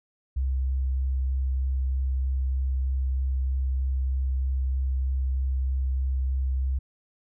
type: tone with vibrato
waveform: sine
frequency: 65.8 Hz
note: C2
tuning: 10 cents sharp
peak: -22 dBFS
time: 0.36-6.79 s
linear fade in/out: 10 ms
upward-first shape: sine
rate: 3.2 Hz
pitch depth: 9 cents each way
effects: tanh soft clip ceiling -18 dBFS